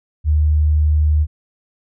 sine tone, 76 Hz, D#2, 40 cents flat, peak -11 dBFS, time 0.24-1.27 s, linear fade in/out 50 ms, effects none

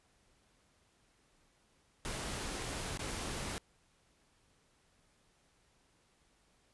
pink noise with dropouts, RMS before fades -40 dBFS, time 2.05-3.58 s, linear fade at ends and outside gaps 0 ms, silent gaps 2.974-2.993 s, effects pink hiss -71 dBFS RMS until 6.73 s + resampled to 24000 Hz

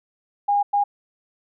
sine tone bursts at uneven times, 814 Hz, G#5, 35 cents flat, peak -16 dBFS, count 2, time 0.48-0.63 / 0.73-0.84 s, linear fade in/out 10 ms, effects none

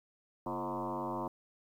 sine tone with frequency modulation, 628 Hz, D#5, 16 cents sharp, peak -34 dBFS, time 0.46-1.28 s, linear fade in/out 5 ms, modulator 96.4 Hz, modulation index 4.7, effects 11-bit

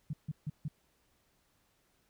sine tone bursts, 150.5 Hz, D3, 43 cents sharp, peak -33 dBFS, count 4, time 0.1-0.682 s, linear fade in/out 5 ms, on 33 ms, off 150 ms, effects pink hiss -73 dBFS RMS until 2.09 s

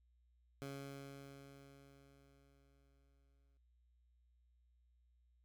15% pulse tone with exponential decay, 138.7 Hz, C#3, 1 cent sharp, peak -38 dBFS, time 0.62-3.57 s, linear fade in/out 0 ms, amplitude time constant 640 ms, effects noise-tail reverb RT60 0.9 s tail -25 dB re dry + added 60 Hz sine -70 dBFS peak until 5.44 s

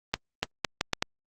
accelerating click train, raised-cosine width 0.2 ms, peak -7 dBFS, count 6, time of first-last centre 0.14-1.025 s, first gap 290 ms, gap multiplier 0.75, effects Opus 32 kbps

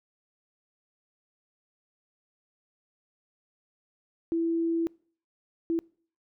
sine tone bursts at uneven times, 332.1 Hz, E4, 13 cents sharp, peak -24 dBFS, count 2, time 4.32-4.87 / 5.7-5.79 s, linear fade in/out 0 ms, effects noise-tail reverb RT60 0.5 s tail -26 dB re dry

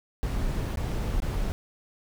brown noise with dropouts, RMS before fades -28 dBFS, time 0.23-1.52 s, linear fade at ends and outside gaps 0 ms, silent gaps 0.758-0.772 / 0.912-0.916 / 1.202-1.221 s, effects none

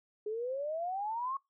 sine exponential sweep, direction up, 415.3 to 1110 Hz, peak -33 dBFS, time 0.26-1.37 s, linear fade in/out 5 ms, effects noise-tail reverb RT60 0.2 s tail -22 dB re dry

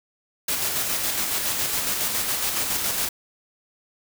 white noise with tremolo, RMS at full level -24 dBFS, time 0.48-3.09 s, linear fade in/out 5 ms, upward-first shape square, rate 7.2 Hz, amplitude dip 30%, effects none

